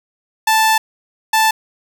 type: tone bursts at uneven times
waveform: sawtooth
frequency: 880 Hz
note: A5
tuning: in tune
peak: -7 dBFS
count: 2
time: 0.47-0.78 / 1.33-1.51 s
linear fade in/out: 5 ms
effects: none